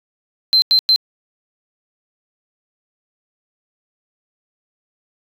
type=tone bursts at uneven times; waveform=sine; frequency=4103 Hz; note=C8; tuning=35 cents flat; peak=-8 dBFS; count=3; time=0.53-0.62 / 0.71-0.79 / 0.89-0.96 s; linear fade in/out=0 ms; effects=tanh soft clip ceiling -5 dBFS